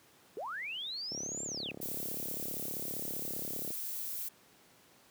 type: linear two-way sweep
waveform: sine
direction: up then down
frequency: 370 to 7459 to 2446 Hz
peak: -37 dBFS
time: 0.37-1.71 s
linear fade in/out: 0 ms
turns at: 1.44 s
type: click train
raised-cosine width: 2 ms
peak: -29 dBFS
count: 92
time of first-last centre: 1.12-3.705 s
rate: 35.2 Hz
type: noise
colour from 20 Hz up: violet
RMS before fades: -39 dBFS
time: 1.81-4.29 s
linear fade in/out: 10 ms
effects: pink hiss -62 dBFS RMS until 5.1 s + high-pass 150 Hz 12 dB/octave